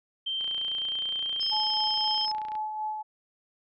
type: tone with pitch glide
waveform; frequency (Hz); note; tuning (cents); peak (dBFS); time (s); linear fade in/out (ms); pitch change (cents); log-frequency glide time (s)
sine; 3136 to 3158; G7 to G7; 0 to +12; -28; 0.26-2.26; 10; +12; 0.49-1.44
type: click train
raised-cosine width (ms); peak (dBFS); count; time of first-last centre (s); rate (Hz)
0.3; -29; 64; 0.41-2.553; 29.4
type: tone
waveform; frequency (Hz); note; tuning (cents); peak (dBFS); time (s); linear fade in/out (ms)
sine; 5180; E8; -31; -28; 1.4-2.32; 10
type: tone with tremolo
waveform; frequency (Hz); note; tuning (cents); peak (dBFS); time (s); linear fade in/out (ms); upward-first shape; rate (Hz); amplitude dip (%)
sine; 859; A5; -42; -28; 1.51-3.03; 20; sine; 3.9; 40
effects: none